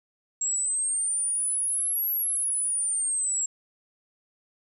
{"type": "exponential two-way sweep", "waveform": "sine", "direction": "up then down", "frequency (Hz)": [7550, 11720, 7550], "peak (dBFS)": -24, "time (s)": [0.41, 3.46], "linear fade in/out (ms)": 5, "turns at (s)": 2.11, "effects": []}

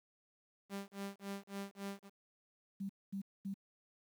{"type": "tone with tremolo", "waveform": "sawtooth", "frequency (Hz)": 198.3, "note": "G3", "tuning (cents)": 20, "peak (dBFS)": -36, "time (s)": [0.69, 2.1], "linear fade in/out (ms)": 50, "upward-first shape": "sine", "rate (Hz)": 3.6, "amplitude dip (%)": 100}
{"type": "tone bursts", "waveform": "sine", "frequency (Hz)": 196, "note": "G3", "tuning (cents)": 0, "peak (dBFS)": -38, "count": 3, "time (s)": [2.8, 3.542], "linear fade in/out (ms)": 10, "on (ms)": 94, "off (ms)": 230}
{"effects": ["11-bit"]}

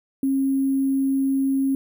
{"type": "tone with sample-and-hold", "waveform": "sine", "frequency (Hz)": 270.6, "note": "C#4", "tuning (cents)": -42, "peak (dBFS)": -18, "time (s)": [0.23, 1.75], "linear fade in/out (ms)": 2, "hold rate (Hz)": 11025, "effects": []}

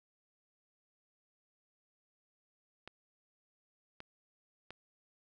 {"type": "clicks", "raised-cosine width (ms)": 0.3, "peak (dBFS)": -30, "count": 3, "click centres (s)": [2.876, 4.004, 4.706], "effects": []}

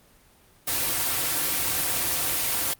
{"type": "noise with comb filter", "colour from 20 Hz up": "white", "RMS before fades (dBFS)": -25, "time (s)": [0.67, 2.74], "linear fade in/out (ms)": 10, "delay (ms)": 4.8, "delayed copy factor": -0.5, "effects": ["pink hiss -57 dBFS RMS until 2.79 s", "Opus 24 kbps"]}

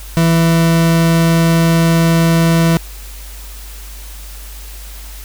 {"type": "tone", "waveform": "40% pulse", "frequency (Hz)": 165.5, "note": "E3", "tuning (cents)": 7, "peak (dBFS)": -8, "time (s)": [0.17, 2.77], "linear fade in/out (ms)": 0, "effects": ["added 50 Hz sine -29 dBFS peak until 5.24 s", "white hiss -36 dBFS RMS until 5.24 s"]}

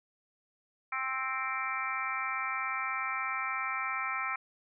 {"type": "harmonic tone with a mistuned harmonic", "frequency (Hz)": 263.1, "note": "C4", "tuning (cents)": 10, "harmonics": [3, 4, 5, 6, 7, 8, 9], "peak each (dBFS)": [-43, -39, -35, -47, -41, -42, -37], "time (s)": [0.92, 4.36], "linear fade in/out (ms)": 5, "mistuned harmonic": 9, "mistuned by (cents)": -24, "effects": []}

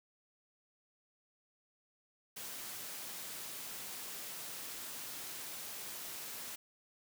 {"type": "high-pass noise", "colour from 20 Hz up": "white", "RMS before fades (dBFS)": -45, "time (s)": [2.36, 6.56], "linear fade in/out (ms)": 10, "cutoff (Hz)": 110, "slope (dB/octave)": 12, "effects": []}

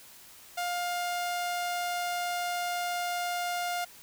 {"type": "tone", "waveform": "sawtooth", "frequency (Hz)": 706, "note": "F5", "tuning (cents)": 19, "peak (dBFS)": -26, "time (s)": [0.57, 3.85], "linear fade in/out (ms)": 10, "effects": ["white hiss -52 dBFS RMS until 4.02 s"]}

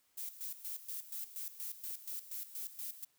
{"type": "noise with tremolo", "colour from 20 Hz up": "violet", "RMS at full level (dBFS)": -42, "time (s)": [0.17, 3.05], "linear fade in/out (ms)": 10, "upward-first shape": "square", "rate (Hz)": 4.2, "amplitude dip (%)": 75, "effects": ["white hiss -74 dBFS RMS until 3.18 s"]}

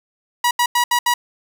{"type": "tone bursts at uneven times", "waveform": "sawtooth", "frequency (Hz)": 966, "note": "B5", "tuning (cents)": -39, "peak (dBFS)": -10, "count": 5, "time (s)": [[0.44, 0.51], [0.59, 0.66], [0.75, 0.84], [0.91, 0.99], [1.06, 1.14]], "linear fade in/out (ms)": 5, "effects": ["8-bit"]}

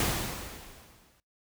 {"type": "noise with exponential decay", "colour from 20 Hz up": "pink", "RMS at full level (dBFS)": -26, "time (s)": [0, 1.2], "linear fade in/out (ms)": 1, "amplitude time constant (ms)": 260, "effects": ["noise-tail reverb RT60 0.2 s tail -22 dB re dry"]}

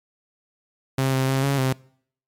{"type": "tone with pitch steps", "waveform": "sawtooth", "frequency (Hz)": [133.4, 132.1, 133.9, 138.9, 131.2], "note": ["C3", "C3", "C3", "C#3", "C3"], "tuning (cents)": [34, 17, 40, 4, 5], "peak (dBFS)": -15, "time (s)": [0.98, 1.73], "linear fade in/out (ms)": 5, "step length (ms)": 150, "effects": ["noise-tail reverb RT60 0.6 s tail -24 dB re dry", "MP3 96 kbps"]}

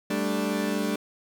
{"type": "chord", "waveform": "30% pulse", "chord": "G suspended second", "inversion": "none", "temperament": "equal", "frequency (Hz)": [196, 220, 293.7], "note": ["G3", "A3", "D4"], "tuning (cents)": [0, 0, 0], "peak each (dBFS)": -27, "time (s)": [0.1, 0.96], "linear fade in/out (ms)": 5, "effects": []}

